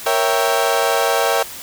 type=chord; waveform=30% pulse; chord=A# diminished seventh; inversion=none; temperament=equal; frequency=466.2 / 554.4 / 659.3 / 784 Hz; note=A#4 / C#5 / E5 / G5; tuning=0 / 0 / 0 / 0 cents; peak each=-18 dBFS; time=0.06-1.43 s; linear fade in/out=5 ms; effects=white hiss -33 dBFS RMS until 1.62 s